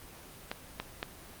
clicks, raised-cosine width 0.3 ms, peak -17 dBFS, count 3, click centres 0.515 / 0.8 / 1.029 s, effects pink hiss -50 dBFS RMS until 1.4 s + Opus 24 kbps

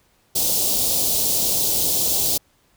white band-stop noise, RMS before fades -20 dBFS, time 0.35-2.38 s, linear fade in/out 10 ms, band 740 to 3600 Hz, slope 24 dB/octave, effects pink hiss -61 dBFS RMS until 2.76 s

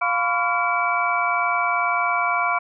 sine tone cluster, 702 / 1009 / 1131 / 1388 / 2299 Hz, F5 / B5 / C#6 / F6 / D7, +9 / +37 / +34 / -11 / -37 cents, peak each -25 dBFS, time 0.01-2.59 s, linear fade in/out 10 ms, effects none

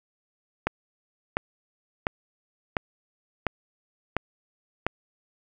click train, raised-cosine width 0.5 ms, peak -8 dBFS, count 7, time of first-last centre 0.67-4.866 s, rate 1.43 Hz, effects none

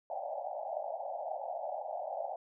pink band-pass noise, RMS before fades -39 dBFS, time 0.1-2.36 s, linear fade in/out 2 ms, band 570 to 830 Hz, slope 96 dB/octave, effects none

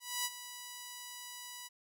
5% pulse tone with ADSR envelope, 981 Hz, B5, 12 cents flat, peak -20 dBFS, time 0-1.69 s, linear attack 250 ms, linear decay 41 ms, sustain -13 dB, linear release 26 ms, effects none

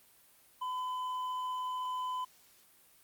sine tone with hard clipping, 1010 Hz, B5, 39 cents sharp, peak -35 dBFS, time 0.61-2.25 s, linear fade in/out 10 ms, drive 4 dB, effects white hiss -63 dBFS RMS until 3.03 s + Opus 32 kbps

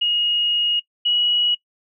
sine tone pair in turn, 2875 / 2915 Hz, F7 / F#7, +50 / -26 cents, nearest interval unison, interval 24 cents, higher second, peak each -16 dBFS, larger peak neither, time 0.01-0.8 / 1.05-1.55 s, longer first, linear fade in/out 10 ms, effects noise-tail reverb RT60 0.1 s tail -21 dB re dry

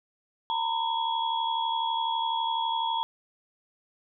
sine tone cluster, 912 / 984 / 3340 Hz, A#5 / B5 / G#7, -38 / -7 / +9 cents, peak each -27 / -33 / -33 dBFS, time 0.5-3.03 s, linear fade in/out 0 ms, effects none

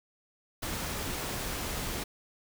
pink noise, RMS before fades -35 dBFS, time 0.62-2.04 s, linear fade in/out 10 ms, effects none

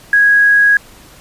sine tone with quantisation, 1655 Hz, G#6, 6 cents flat, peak -6 dBFS, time 0.13-0.77 s, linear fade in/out 2 ms, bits 6, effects pink hiss -41 dBFS RMS until 1.2 s + resampled to 32000 Hz

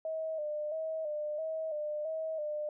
sine tone with vibrato, 619 Hz, D#5, 9 cents flat, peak -33 dBFS, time 0.05-2.69 s, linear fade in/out 2 ms, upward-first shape square, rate 1.5 Hz, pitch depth 52 cents each way, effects none

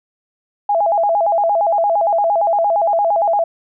sine tone with vibrato, 740 Hz, F#5, in tune, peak -12 dBFS, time 0.69-3.44 s, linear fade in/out 5 ms, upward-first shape square, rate 8.7 Hz, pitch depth 180 cents each way, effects none

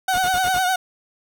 30% pulse tone with vibrato, 740 Hz, F#5, in tune, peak -15 dBFS, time 0.08-0.76 s, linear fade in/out 5 ms, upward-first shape triangle, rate 9.9 Hz, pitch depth 63 cents each way
pink noise bursts, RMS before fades -32 dBFS, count 5, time 0.13-0.593 s, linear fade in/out 10 ms, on 59 ms, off 42 ms
effects none

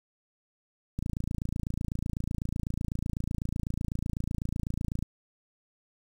click train, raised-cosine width 5 ms, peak -19 dBFS, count 114, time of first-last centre 0.99-5.026 s, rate 28 Hz, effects 8-bit

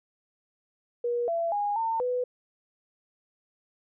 sine tone with pitch steps, 479.2 / 673 / 821 / 904 / 496.9 Hz, A#4 / E5 / G#5 / A5 / B4, +48 / +36 / -20 / +47 / +11 cents, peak -25 dBFS, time 1.04-2.24 s, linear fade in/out 5 ms, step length 240 ms, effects none

